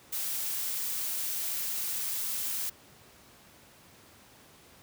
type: noise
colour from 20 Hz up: blue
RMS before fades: -33 dBFS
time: 0.12-2.7 s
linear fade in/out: 10 ms
effects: pink hiss -56 dBFS RMS until 4.82 s + high-pass 80 Hz 12 dB/octave